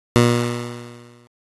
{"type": "tone with exponential decay", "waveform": "15% pulse", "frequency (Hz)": 119.9, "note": "A#2", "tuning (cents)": 49, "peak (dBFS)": -3, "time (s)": [0.16, 1.27], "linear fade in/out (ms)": 0, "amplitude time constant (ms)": 240, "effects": ["AAC 32 kbps"]}